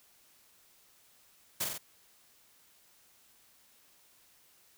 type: noise with echo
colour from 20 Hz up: white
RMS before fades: -32 dBFS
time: 1.6-1.65 s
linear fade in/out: 10 ms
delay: 44 ms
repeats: 3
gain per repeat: -3 dB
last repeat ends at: 1.782 s
effects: white hiss -64 dBFS RMS until 4.77 s